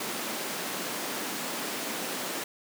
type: high-pass noise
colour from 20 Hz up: pink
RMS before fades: -34 dBFS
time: 0-2.44 s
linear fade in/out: 5 ms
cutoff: 210 Hz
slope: 24 dB/octave
effects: none